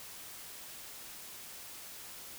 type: silence
effects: white hiss -48 dBFS RMS until 2.38 s